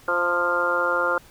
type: harmonic tone with a mistuned harmonic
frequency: 174.61 Hz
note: F3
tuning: in tune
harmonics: 2 / 3 / 4 / 5 / 6 / 7 / 8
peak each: -32 / -25 / -35 / -31 / -29 / -28 / -23 dBFS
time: 0.08-1.18 s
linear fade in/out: 2 ms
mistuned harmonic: 5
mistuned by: +33 cents
effects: pink hiss -51 dBFS RMS until 1.3 s